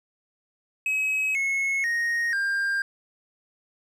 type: tone with pitch steps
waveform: triangle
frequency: 2550 / 2182 / 1866.7 / 1597.1 Hz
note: D#7 / C#7 / A#6 / G6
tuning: +42 / -28 / +2 / +32 cents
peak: -21 dBFS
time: 0.86-2.82 s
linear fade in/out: 2 ms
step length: 490 ms
effects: none

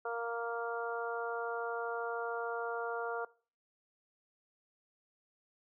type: harmonic tone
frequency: 233.1 Hz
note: A#3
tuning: in tune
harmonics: 2 / 3 / 4 / 5 / 6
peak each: -38 / -41 / -44 / -45 / -42 dBFS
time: 0.05-3.25 s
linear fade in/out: 5 ms
effects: noise-tail reverb RT60 0.4 s tail -21 dB re dry

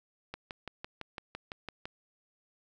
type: click train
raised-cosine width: 0.3 ms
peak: -23 dBFS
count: 10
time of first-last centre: 0.34-1.855 s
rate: 5.94 Hz
effects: none

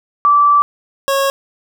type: tone pair in turn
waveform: sine / 25% pulse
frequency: 1162 / 548.4 Hz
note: D6 / C#5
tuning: -19 / -19 cents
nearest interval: octave + minor second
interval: 1300 cents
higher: first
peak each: -7 / -9 dBFS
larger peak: first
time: 0.25-0.62 / 1.08-1.3 s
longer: first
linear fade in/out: 0 ms
effects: none

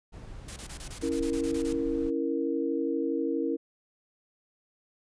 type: noise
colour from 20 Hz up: brown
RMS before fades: -42 dBFS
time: 0.12-2.11 s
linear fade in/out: 20 ms
type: noise bursts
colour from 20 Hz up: white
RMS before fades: -42 dBFS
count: 12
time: 0.48-1.729 s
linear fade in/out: 5 ms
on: 83 ms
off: 23 ms
type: chord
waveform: sine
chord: A# diminished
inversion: first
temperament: equal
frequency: 277.2 / 329.6 / 466.2 Hz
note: C#4 / E4 / A#4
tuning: 0 / 0 / 0 cents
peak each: -31 / -30 / -31 dBFS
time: 1.02-3.57 s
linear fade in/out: 20 ms
effects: resampled to 22050 Hz

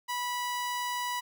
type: tone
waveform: sawtooth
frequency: 981 Hz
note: B5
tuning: 12 cents flat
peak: -27 dBFS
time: 0.08-1.21 s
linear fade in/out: 20 ms
effects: none

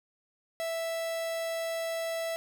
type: tone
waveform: 45% pulse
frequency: 659.3 Hz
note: E5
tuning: in tune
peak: -31 dBFS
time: 0.6-2.36 s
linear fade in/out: 0 ms
effects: none

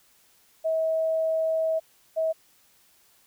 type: tone pair in turn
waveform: sine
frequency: 643 / 643 Hz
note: E5 / E5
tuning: -43 / -43 cents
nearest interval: unison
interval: 0 cents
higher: neither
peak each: -22 dBFS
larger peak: neither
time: 0.64-1.8 / 2.16-2.33 s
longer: first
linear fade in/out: 20 ms
effects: white hiss -61 dBFS RMS until 3.26 s

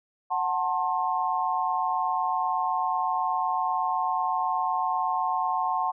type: chord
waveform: sine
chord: F# diminished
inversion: none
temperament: just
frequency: 740 / 888 / 1065.6 Hz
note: F#5 / A5 / C6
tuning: 0 / +16 / +31 cents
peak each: -28 dBFS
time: 0.3-5.92 s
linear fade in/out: 20 ms
effects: none

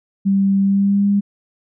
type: tone with pitch glide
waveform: sine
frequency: 196 to 201.5 Hz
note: G3 to G3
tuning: 0 to +48 cents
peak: -12 dBFS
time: 0.25-1.21 s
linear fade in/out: 20 ms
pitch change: +48 cents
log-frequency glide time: 0.62-1.07 s
effects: none

